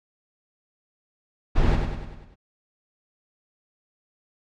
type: noise with echo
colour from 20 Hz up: brown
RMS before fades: -19 dBFS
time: 1.55-1.77 s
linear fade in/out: 20 ms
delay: 98 ms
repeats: 6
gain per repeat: -5 dB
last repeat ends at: 2.358 s
effects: low-pass 4000 Hz 12 dB/octave